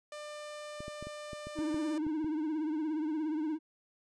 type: tone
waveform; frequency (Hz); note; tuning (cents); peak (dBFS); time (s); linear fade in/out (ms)
sawtooth; 597; D5; +28; -38; 0.12-1.98; 2
type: clicks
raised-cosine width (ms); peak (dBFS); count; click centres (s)
3; -31; 10; 0.805 / 0.881 / 1.026 / 1.07 / 1.332 / 1.47 / 1.588 / 1.744 / 2.067 / 2.245
type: tone with vibrato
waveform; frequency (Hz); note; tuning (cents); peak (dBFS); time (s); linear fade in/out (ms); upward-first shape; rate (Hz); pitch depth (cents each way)
triangle; 310; D#4; -6; -29; 1.55-3.59; 50; triangle; 17; 88
effects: resampled to 22050 Hz